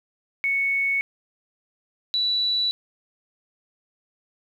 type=tone pair in turn; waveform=sine; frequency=2215 / 3947 Hz; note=C#7 / B7; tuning=-2 / -2 cents; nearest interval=minor seventh; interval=1000 cents; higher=second; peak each=-20 dBFS; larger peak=neither; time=0.44-1.01 / 2.14-2.71 s; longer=neither; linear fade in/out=0 ms; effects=9-bit